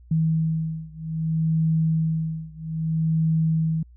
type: beating tone pair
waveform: sine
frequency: 160 / 160.62 Hz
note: D#3 / E3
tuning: +49 / -45 cents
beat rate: 0.62 Hz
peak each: -23 / -24 dBFS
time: 0.11-3.83 s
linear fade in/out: 5 ms
effects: added 60 Hz sine -46 dBFS peak until 3.96 s